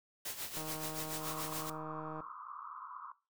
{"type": "noise with tremolo", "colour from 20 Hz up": "white", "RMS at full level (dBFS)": -40, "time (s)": [0.25, 1.7], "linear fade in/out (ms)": 5, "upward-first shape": "sine", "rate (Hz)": 7, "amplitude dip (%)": 65}
{"type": "click train", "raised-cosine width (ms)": 1, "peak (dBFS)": -31, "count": 256, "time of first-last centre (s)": [0.57, 2.205], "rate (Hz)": 156}
{"type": "band-pass noise", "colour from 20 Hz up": "pink", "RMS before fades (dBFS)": -48, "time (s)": [1.21, 3.12], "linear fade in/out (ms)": 5, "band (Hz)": [1000, 1300], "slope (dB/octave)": 96}
{"effects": ["noise-tail reverb RT60 0.3 s tail -17 dB re dry"]}